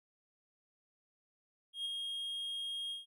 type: tone with ADSR envelope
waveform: triangle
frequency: 3251 Hz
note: G#7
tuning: 38 cents flat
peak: -33 dBFS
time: 1.73-3.06 s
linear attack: 120 ms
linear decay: 19 ms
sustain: -3 dB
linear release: 150 ms
effects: none